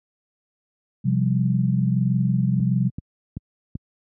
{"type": "chord", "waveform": "sine", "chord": "C suspended fourth", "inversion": "none", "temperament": "equal with one note detuned", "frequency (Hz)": [129.31, 174.61, 196], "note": ["C3", "F3", "G3"], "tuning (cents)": [-20, 0, 0], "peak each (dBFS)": [-20, -23, -23], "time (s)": [1.04, 2.9], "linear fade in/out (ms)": 20}
{"type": "click train", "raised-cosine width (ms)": 5, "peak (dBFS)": -16, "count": 4, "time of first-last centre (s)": [2.6, 3.754], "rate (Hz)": 2.6}
{"effects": ["high-pass 80 Hz 12 dB/octave"]}